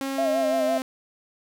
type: tone with pitch glide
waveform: sawtooth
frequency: 271.2 to 261.2 Hz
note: C#4 to C4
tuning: -38 to -3 cents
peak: -23 dBFS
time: 0.01-0.82 s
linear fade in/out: 0 ms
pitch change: -65 cents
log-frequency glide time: 0.22-0.69 s
type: tone with vibrato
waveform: sine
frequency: 645 Hz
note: E5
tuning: 38 cents flat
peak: -21 dBFS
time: 0.18-0.78 s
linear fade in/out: 5 ms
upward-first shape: sine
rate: 5.9 Hz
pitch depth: 91 cents each way
effects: none